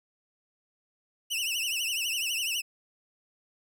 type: tone with vibrato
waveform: sawtooth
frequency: 2794 Hz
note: F7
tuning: in tune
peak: -25 dBFS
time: 1.3-2.62 s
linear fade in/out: 20 ms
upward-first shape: triangle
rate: 12 Hz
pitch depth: 160 cents each way
effects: none